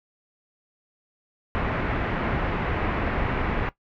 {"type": "low-pass noise", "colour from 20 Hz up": "pink", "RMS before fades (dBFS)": -26, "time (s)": [1.55, 3.69], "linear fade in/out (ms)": 0, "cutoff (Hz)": 2300, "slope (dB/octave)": 24, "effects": ["noise-tail reverb RT60 0.1 s tail -17 dB re dry"]}